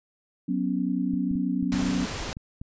sine chord, F# suspended fourth, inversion none, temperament equal, 185 / 246.9 / 277.2 Hz, F#3 / B3 / C#4, 0 / 0 / 0 cents, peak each -28 dBFS, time 0.48-2.06 s, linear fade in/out 10 ms
clicks, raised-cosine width 5 ms, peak -25 dBFS, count 9, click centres 1.137 / 1.313 / 1.356 / 1.628 / 1.741 / 1.827 / 2.292 / 2.369 / 2.615 s
pink noise, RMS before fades -33 dBFS, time 1.72-2.33 s, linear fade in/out 0 ms
effects resampled to 16000 Hz

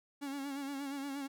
45% pulse tone with vibrato, 278.1 Hz, C#4, 6 cents sharp, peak -38 dBFS, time 0.21-1.28 s, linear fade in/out 20 ms, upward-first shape sine, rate 8.5 Hz, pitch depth 53 cents each way, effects none

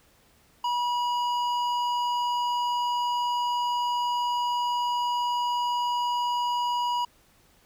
sine tone with hard clipping, 969 Hz, B5, 33 cents flat, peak -26 dBFS, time 0.64-7.05 s, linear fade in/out 5 ms, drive 10 dB, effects pink hiss -61 dBFS RMS until 7.65 s

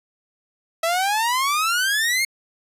sawtooth exponential sweep, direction up, 648 to 2182 Hz, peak -15 dBFS, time 0.83-2.25 s, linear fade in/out 5 ms, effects resampled to 32000 Hz

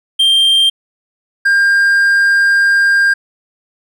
triangle tone pair in turn, 3173 / 1602.2 Hz, G7 / G6, +20 / +37 cents, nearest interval octave, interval 1183 cents, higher first, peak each -6 dBFS, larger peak neither, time 0.19-0.7 / 1.45-3.14 s, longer second, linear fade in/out 10 ms, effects none

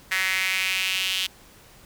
sawtooth tone with high-pass filter sweep, 188.2 Hz, F#3, 30 cents sharp, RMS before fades -25 dBFS, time 0.11-1.27 s, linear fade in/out 10 ms, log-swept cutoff 1900 to 3100 Hz, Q 3.8, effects pink hiss -51 dBFS RMS until 1.85 s

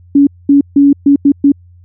sine tone bursts at uneven times, 282.1 Hz, C#4, 30 cents sharp, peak -3 dBFS, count 6, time 0.15-0.27 / 0.49-0.61 / 0.76-0.93 / 1.06-1.16 / 1.25-1.32 / 1.44-1.52 s, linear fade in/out 5 ms, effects added 88 Hz sine -38 dBFS peak until 1.84 s

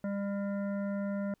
harmonic tone with a mistuned harmonic, 200 Hz, G3, 35 cents sharp, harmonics 1 / 3 / 5 / 7 / 9 / 10, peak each -32 / -38 / -52 / -48 / -56 / -60 dBFS, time 0.04-1.34 s, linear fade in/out 2 ms, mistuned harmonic 10, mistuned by +16 cents, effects pink hiss -75 dBFS RMS until 1.4 s

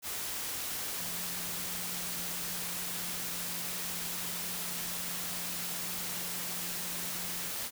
sine tone in noise, 176.6 Hz, F3, 20 cents sharp, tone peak -48 dBFS, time 0.97-7.52 s, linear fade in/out 50 ms, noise white, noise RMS -37 dBFS, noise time 0.02-7.71 s, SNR -14 dB, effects none

